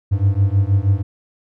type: beating tone pair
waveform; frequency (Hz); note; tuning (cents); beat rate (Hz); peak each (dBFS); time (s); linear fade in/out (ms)
triangle; 95.7 / 102; G2 / G#2; -41 / -31; 6.3; -14; 0.11-1.03; 20
effects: none